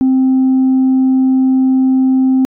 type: tone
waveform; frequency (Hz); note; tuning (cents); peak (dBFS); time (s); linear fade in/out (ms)
sine; 261.6; C4; 0; -6; 0.01-2.45; 0
effects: tanh soft clip ceiling -6 dBFS